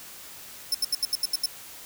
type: tone bursts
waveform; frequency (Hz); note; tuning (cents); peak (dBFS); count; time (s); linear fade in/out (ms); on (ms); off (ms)
sawtooth; 5300; E8; +9; -19; 8; 0.72-1.459; 2; 25; 77
effects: white hiss -44 dBFS RMS until 1.85 s